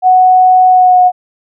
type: tone with pitch glide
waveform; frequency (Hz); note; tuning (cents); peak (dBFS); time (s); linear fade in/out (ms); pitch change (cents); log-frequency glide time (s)
sine; 740 to 728.1; F#5 to F#5; 0 to -28; -3; 0.02-1.12; 50; -28; 0.68-1.01
effects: none